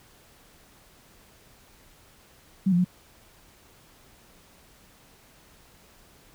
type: tone with pitch steps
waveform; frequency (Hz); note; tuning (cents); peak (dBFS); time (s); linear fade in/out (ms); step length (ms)
sine; 191.4 / 174.8 / 180.8; G3 / F3 / F#3; -41 / +2 / -40; -18; 2.66-2.846; 10; 62
effects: pink hiss -56 dBFS RMS until 6.34 s